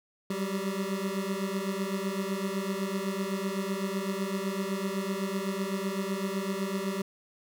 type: beating tone pair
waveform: 25% pulse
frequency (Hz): 190.4 / 198.3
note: F#3 / G3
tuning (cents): +50 / +20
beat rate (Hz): 7.9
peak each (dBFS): -29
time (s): 0.3-7.02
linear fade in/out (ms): 5
effects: none